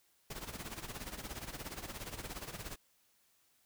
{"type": "noise with tremolo", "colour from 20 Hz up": "pink", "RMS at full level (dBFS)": -42, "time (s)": [0.3, 2.76], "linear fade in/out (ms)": 5, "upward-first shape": "sine", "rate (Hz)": 17, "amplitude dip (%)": 75, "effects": ["white hiss -72 dBFS RMS until 3.65 s"]}